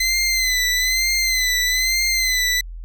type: tone with vibrato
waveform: 20% pulse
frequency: 2040 Hz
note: C7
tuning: 44 cents flat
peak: -12 dBFS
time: 0-2.61 s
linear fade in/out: 5 ms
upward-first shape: sine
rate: 1.1 Hz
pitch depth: 56 cents each way
effects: added 42 Hz sine -30 dBFS peak until 2.84 s